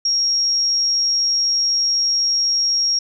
sine tone, 5588 Hz, F8, in tune, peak -15 dBFS, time 0.05-2.99 s, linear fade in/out 5 ms, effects none

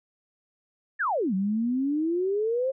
sine exponential two-way sweep, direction down then up, 1861 to 185 to 542 Hz, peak -23 dBFS, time 0.99-2.72 s, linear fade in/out 20 ms, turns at 1.34 s, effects none

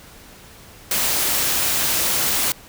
white noise, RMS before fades -20 dBFS, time 0.91-2.52 s, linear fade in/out 2 ms, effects pink hiss -44 dBFS RMS until 2.68 s

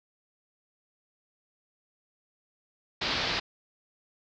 white low-pass noise, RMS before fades -30 dBFS, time 3.01-3.4 s, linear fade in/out 10 ms, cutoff 4900 Hz, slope 48 dB/octave, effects none

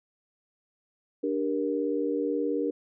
sine chord, G minor, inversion second, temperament just, 294 / 392 / 470.4 Hz, D4 / G4 / Bb4, +2 / 0 / +16 cents, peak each -29 / -32 / -29 dBFS, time 1.23-2.71 s, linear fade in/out 10 ms, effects none

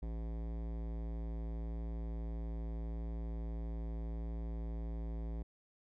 sine tone with hard clipping, 56.2 Hz, A1, 37 cents sharp, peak -40 dBFS, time 0.02-5.43 s, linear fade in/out 10 ms, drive 18 dB, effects none

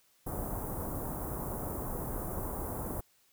pink band-stop noise, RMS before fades -37 dBFS, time 0.26-3.01 s, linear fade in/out 10 ms, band 1100 to 11000 Hz, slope 24 dB/octave, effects white hiss -68 dBFS RMS until 3.32 s

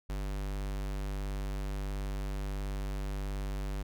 square tone, 49.27 Hz, G1, 10 cents sharp, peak -34 dBFS, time 0.09-3.83 s, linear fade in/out 10 ms, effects none

